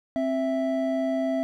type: tone pair together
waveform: triangle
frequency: 264.1 / 659.3 Hz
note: C4 / E5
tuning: +16 / 0 cents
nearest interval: octave + major third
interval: 1584 cents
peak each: -24 dBFS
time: 0.16-1.43 s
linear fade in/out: 0 ms
effects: none